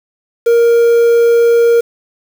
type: tone with quantisation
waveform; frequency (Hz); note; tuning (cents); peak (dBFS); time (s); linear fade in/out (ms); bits
triangle; 468.1; A#4; +7; -4; 0.46-1.81; 10; 5
effects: none